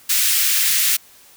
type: high-pass noise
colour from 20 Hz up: white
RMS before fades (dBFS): -17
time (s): 0.09-0.97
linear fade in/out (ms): 10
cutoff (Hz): 1700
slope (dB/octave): 24
effects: white hiss -48 dBFS RMS until 1.36 s